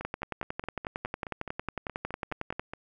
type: two click trains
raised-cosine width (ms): 0.5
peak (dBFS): -22 / -17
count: 14 / 29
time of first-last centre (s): 0.01-2.735 / 0.05-2.595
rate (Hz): 4.77 / 11
effects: none